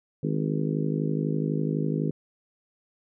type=harmonic tone with a mistuned harmonic; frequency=52 Hz; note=G#1; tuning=3 cents sharp; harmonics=3 / 4 / 5 / 6 / 7 / 8 / 9; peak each=-27 / -32 / -31 / -34 / -36 / -35 / -39 dBFS; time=0.23-2.11 s; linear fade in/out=5 ms; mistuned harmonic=9; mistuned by=+47 cents; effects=none

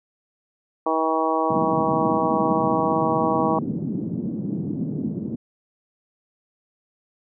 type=harmonic tone; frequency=160 Hz; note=D#3; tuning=49 cents sharp; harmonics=2 / 3 / 4 / 5 / 6 / 7; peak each=-26 / -26 / -26 / -26 / -26 / -26 dBFS; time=0.86-3.59 s; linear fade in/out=5 ms
type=band-pass noise; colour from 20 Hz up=white; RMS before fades=-27 dBFS; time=1.5-5.36 s; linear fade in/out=10 ms; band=150 to 260 Hz; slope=24 dB/octave
effects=none

